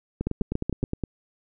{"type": "two click trains", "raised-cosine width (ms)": 3, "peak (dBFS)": [-12, -14], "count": [5, 9], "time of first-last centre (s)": [[0.27, 0.838], [0.21, 1.037]], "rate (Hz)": [7.04, 9.67], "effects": []}